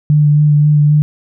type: tone with vibrato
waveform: sine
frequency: 148.7 Hz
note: D3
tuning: 22 cents sharp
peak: -6 dBFS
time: 0.1-1.02 s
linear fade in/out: 0 ms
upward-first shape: sine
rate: 3.8 Hz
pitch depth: 16 cents each way
effects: none